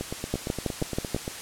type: two click trains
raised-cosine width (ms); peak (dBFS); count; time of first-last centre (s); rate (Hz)
2; -17 / -12; 12 / 6; 0.01-1.279 / 0.34-1.146; 8.67 / 6.2
effects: white hiss -38 dBFS RMS until 1.41 s + low-pass 10000 Hz 12 dB/octave